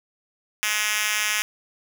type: tone with high-pass filter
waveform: 5% pulse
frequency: 211.9 Hz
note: G#3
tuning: 35 cents sharp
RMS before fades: -24 dBFS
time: 0.63-1.42 s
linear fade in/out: 0 ms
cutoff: 2300 Hz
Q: 0.87
effects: none